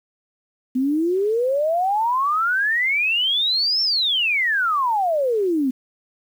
sine exponential two-way sweep, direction up then down, 249.1 to 5450 to 249.1 Hz, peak -17 dBFS, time 0.75-5.71 s, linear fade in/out 10 ms, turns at 3.82 s, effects 8-bit

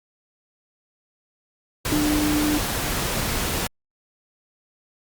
sine tone in noise, 299.4 Hz, D4, 33 cents sharp, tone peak -20 dBFS, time 1.92-2.58 s, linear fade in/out 2 ms, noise pink, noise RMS -25 dBFS, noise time 1.85-3.67 s, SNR +2 dB, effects Opus 48 kbps

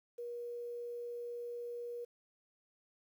sine tone with quantisation, 478 Hz, A#4, 43 cents sharp, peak -40 dBFS, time 0.18-2.05 s, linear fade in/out 10 ms, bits 11, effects none

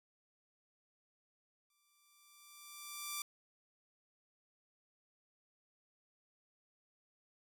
5% pulse tone with exponential growth, 1174.7 Hz, D6, in tune, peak -26 dBFS, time 1.7-3.22 s, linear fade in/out 2 ms, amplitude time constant 330 ms, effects none

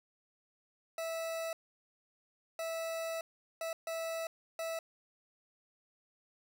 40% pulse tone bursts at uneven times, 655 Hz, E5, 11 cents flat, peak -35 dBFS, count 5, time 0.98-1.53 / 2.59-3.21 / 3.61-3.73 / 3.87-4.27 / 4.59-4.79 s, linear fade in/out 2 ms, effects none

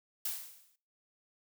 blue noise with exponential decay, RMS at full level -33 dBFS, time 0.25-0.76 s, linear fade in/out 5 ms, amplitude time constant 110 ms, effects noise-tail reverb RT60 0.4 s tail -20 dB re dry

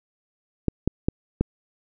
clicks, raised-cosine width 3 ms, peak -7 dBFS, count 4, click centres 0.683 / 0.876 / 1.085 / 1.41 s, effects none

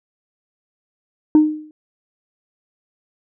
sine tone with exponential decay, 306.6 Hz, D#4, 25 cents flat, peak -3 dBFS, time 1.35-1.71 s, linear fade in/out 1 ms, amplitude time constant 77 ms, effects tanh soft clip ceiling -5 dBFS

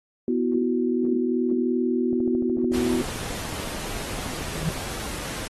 sine chord, B suspended fourth, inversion none, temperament equal, 246.9 / 329.6 / 370 Hz, B3 / E4 / F#4, 0 / 0 / 0 cents, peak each -23 / -28 / -25 dBFS, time 0.28-3.02 s, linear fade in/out 2 ms
click train, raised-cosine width 2 ms, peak -23 dBFS, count 37, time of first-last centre 2.13-4.777 s, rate 13.6 Hz
pink noise, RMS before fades -33 dBFS, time 2.73-5.48 s, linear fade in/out 10 ms
sine tone with exponential growth, 160.1 Hz, D#3, 50 cents sharp, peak -19 dBFS, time 4.48-4.69 s, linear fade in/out 0 ms, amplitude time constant 45 ms
effects AAC 32 kbps

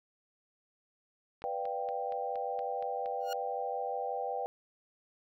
click train, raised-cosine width 0.3 ms, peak -35 dBFS, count 8, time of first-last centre 1.42-3.059 s, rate 4.27 Hz
sine chord, G dominant seventh, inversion first, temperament equal, 493.9 / 587.3 / 698.5 / 784 Hz, B4 / D5 / F5 / G5, 0 / 0 / 0 / 0 cents, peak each -38 / -41 / -40 / -36 dBFS, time 1.44-4.46 s, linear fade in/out 0 ms
15% pulse tone with exponential growth, 1430 Hz, F6, 41 cents sharp, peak -30 dBFS, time 3.2-3.33 s, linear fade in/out 1 ms, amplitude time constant 28 ms
effects none

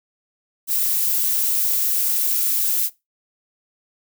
violet noise, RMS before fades -20 dBFS, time 0.67-2.9 s, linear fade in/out 50 ms, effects noise-tail reverb RT60 0.2 s tail -18 dB re dry

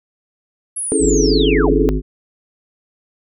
sine linear sweep, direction down, 11000 to 110 Hz, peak -20 dBFS, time 0.76-1.73 s, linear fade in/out 10 ms
sine chord, A major seventh, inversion first, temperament equal, 277.2 / 329.6 / 415.3 / 440 Hz, C#4 / E4 / G#4 / A4, 0 / 0 / 0 / 0 cents, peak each -19 dBFS, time 0.92-1.89 s, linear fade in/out 0 ms
harmonic tone, 51.91 Hz, G#1, in tune, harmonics 1 / 3 / 5 / 7 / 8, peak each -17 / -24 / -22 / -25 / -30 dBFS, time 0.99-2.02 s, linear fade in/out 50 ms
effects none

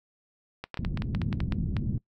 clicks, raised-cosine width 0.3 ms, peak -19 dBFS, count 12, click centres 0.64 / 0.743 / 0.773 / 0.849 / 0.974 / 1.021 / 1.149 / 1.217 / 1.328 / 1.404 / 1.523 / 1.767 s
white low-pass noise, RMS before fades -30 dBFS, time 0.79-1.98 s, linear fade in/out 2 ms, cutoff 200 Hz, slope 24 dB/octave
effects noise-tail reverb RT60 0.1 s tail -21 dB re dry

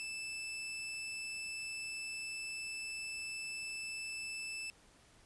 sawtooth tone, 2637 Hz, E7, in tune, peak -37 dBFS, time 0-4.7 s, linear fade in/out 0 ms, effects pink hiss -64 dBFS RMS until 5.25 s + resampled to 24000 Hz

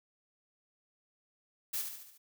blue noise with echo, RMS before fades -35 dBFS, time 1.73-1.82 s, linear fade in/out 10 ms, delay 72 ms, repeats 5, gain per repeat -5 dB, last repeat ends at 2.18 s, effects none

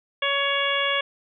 harmonic tone, 560 Hz, C#5, 18 cents sharp, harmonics 1 / 2 / 3 / 4 / 5 / 6, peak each -28 / -28 / -28 / -28 / -28 / -28 dBFS, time 0.22-1.01 s, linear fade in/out 5 ms, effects none

